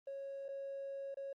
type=tone with dropouts; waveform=triangle; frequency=550 Hz; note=C#5; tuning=14 cents flat; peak=-38 dBFS; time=0.07-1.33 s; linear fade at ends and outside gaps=5 ms; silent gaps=0.483-0.488 / 1.144-1.17 s; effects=tanh soft clip ceiling -38 dBFS + Opus 32 kbps